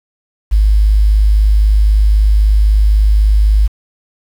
sine tone with quantisation, 51.91 Hz, G#1, in tune, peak -6 dBFS, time 0.51-3.68 s, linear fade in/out 20 ms, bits 6, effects none

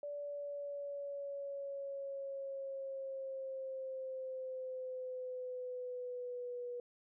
sine linear sweep, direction down, 580 to 485.7 Hz, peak -40 dBFS, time 0.03-6.8 s, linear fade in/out 2 ms, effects none

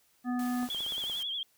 harmonic tone, 247.2 Hz, B3, 2 cents sharp, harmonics 1 / 3 / 5 / 7, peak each -29 / -39 / -43 / -46 dBFS, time 0.24-0.69 s, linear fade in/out 50 ms
white noise, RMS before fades -47 dBFS, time 0.39-1.23 s, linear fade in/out 2 ms
click train, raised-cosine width 1 ms, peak -33 dBFS, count 9, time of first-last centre 0.63-1.098 s, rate 17.1 Hz
sine tone with vibrato, 3285 Hz, G#7, 20 cents flat, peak -32 dBFS, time 0.7-1.43 s, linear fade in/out 2 ms, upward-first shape triangle, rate 11 Hz, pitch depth 96 cents each way
effects white hiss -68 dBFS RMS until 1.57 s

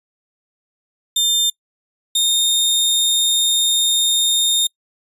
sawtooth tone pair in turn, 3600 / 3665 Hz, A7 / A#7, +39 / -30 cents, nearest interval unison, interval 31 cents, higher second, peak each -11 dBFS, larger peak neither, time 1.16-1.5 / 2.15-4.67 s, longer second, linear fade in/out 5 ms, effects noise-tail reverb RT60 0.1 s tail -25 dB re dry + resampled to 32000 Hz

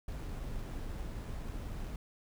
brown noise with sample-and-hold, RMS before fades -40 dBFS, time 0.08-1.96 s, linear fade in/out 2 ms, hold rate 8820 Hz, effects none

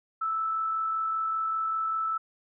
sine tone with amplitude modulation, 1315 Hz, E6, 5 cents flat, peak -25 dBFS, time 0.21-2.18 s, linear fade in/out 10 ms, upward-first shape sine, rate 45.1 Hz, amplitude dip 25%, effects none

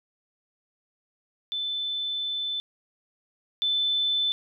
sine tone pair in turn, 3520 / 3520 Hz, A7 / A7, 0 / 0 cents, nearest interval unison, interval 0 cents, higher neither, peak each -27 / -22 dBFS, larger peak second, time 1.52-2.6 / 3.62-4.32 s, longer first, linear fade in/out 0 ms, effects none

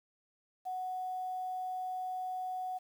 sine tone with quantisation, 740 Hz, F#5, in tune, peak -35 dBFS, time 0.65-2.79 s, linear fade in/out 20 ms, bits 10, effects none

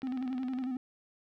click train, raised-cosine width 0.3 ms, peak -32 dBFS, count 13, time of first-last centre 0.02-0.639 s, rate 19.4 Hz
triangle tone with vibrato, 257.1 Hz, C4, 30 cents flat, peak -30 dBFS, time 0.03-0.77 s, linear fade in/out 2 ms, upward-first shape square, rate 11 Hz, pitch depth 48 cents each way
effects none

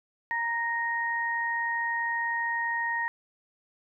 sine tone pair together, 932.3 / 1864.6 Hz, A#5 / A#6, 0 / 0 cents, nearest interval octave, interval 1200 cents, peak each -31 / -28 dBFS, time 0.31-3.08 s, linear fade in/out 0 ms, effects none

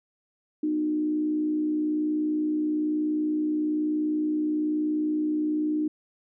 sine tone with frequency modulation, 304.9 Hz, D#4, 35 cents flat, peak -23 dBFS, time 0.63-5.88 s, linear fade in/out 5 ms, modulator 61.1 Hz, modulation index 0.36, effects none

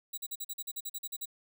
5% pulse tone bursts, 3892 Hz, B7, 26 cents flat, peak -28 dBFS, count 13, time 0.13-1.257 s, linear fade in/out 10 ms, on 47 ms, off 43 ms, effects none

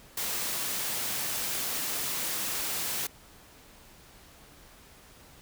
white high-pass noise, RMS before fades -32 dBFS, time 0.17-3.07 s, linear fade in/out 5 ms, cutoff 100 Hz, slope 48 dB/octave, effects pink hiss -54 dBFS RMS until 5.41 s

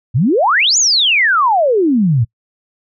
sine exponential two-way sweep, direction up then down, 105.6 to 7100 to 105.6 Hz, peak -9 dBFS, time 0.14-2.25 s, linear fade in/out 20 ms, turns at 0.78 s, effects noise-tail reverb RT60 0.1 s tail -25 dB re dry

